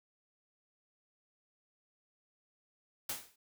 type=noise with exponential decay; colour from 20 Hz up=white; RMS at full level=-34 dBFS; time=3.09-3.36 s; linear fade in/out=5 ms; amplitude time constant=58 ms; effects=none